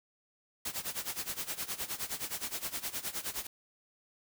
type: noise with tremolo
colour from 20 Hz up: white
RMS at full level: -35 dBFS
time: 0.65-3.47 s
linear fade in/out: 5 ms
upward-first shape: sine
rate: 9.6 Hz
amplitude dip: 85%
effects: none